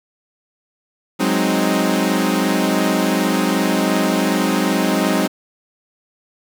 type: chord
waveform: sawtooth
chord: Ab dominant seventh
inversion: third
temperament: equal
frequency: 185 / 207.7 / 261.6 / 311.1 Hz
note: Gb3 / Ab3 / C4 / Eb4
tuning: 0 / 0 / 0 / 0 cents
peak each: -17 dBFS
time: 1.19-5.28 s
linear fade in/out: 20 ms
effects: 7-bit